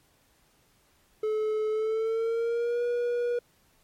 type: tone with pitch glide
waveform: triangle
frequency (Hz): 431.4 to 481.4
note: A4 to B4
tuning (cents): -34 to -44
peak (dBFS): -23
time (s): 1.23-3.39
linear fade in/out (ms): 5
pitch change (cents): +190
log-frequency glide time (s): 1.7-2.83
effects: pink hiss -65 dBFS RMS until 3.83 s + MP3 64 kbps